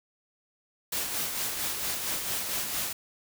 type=noise with tremolo; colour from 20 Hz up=white; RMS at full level=-30 dBFS; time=0.92-2.93 s; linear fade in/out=5 ms; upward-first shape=sine; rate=4.4 Hz; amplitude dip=40%; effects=none